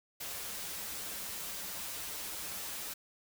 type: noise with comb filter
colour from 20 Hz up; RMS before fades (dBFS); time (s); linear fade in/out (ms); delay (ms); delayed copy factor
white; -41; 0.2-2.94; 10; 8; -0.7
effects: none